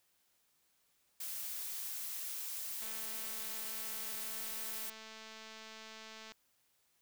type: noise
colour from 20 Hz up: blue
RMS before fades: -42 dBFS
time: 1.2-4.9 s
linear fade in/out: 5 ms
type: click train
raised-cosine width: 0.2 ms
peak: -34 dBFS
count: 771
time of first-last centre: 2.82-6.32 s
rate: 220 Hz
effects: white hiss -75 dBFS RMS until 7.01 s